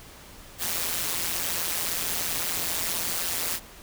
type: noise with amplitude modulation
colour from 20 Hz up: white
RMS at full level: -25 dBFS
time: 0.58-3.6 s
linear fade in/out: 50 ms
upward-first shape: sine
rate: 170 Hz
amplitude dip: 85%
effects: pink hiss -47 dBFS RMS until 3.82 s